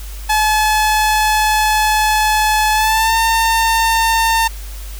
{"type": "tone with pitch glide", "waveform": "sawtooth", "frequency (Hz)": [858, 905.9], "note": ["A5", "A#5"], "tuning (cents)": [-44, -50], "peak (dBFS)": -8, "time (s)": [0.29, 4.48], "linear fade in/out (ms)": 10, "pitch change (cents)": 94, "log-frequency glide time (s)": [2.73, 3.16], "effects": ["added 50 Hz sine -26 dBFS peak until 4.99 s", "white hiss -37 dBFS RMS until 4.99 s"]}